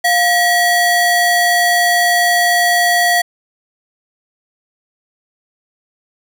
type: ring-modulated tone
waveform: square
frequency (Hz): 1312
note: E6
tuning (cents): -9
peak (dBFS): -8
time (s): 0.04-3.22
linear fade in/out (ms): 10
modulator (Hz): 607
effects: none